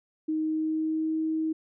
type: tone with pitch glide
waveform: sine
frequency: 312.8 to 317.2 Hz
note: D#4 to D#4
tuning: +9 to +33 cents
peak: -25 dBFS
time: 0.28-1.53 s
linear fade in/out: 10 ms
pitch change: +24 cents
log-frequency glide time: 0.38-1.16 s
effects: none